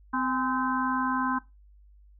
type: harmonic tone with a mistuned harmonic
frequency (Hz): 257.4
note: C4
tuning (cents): -28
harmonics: 1 / 3 / 4 / 5 / 6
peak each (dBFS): -29 / -36 / -29 / -37 / -33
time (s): 0.13-1.39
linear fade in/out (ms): 10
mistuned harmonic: 3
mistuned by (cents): +95
effects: noise-tail reverb RT60 0.2 s tail -17 dB re dry + added 50 Hz sine -52 dBFS peak until 2.19 s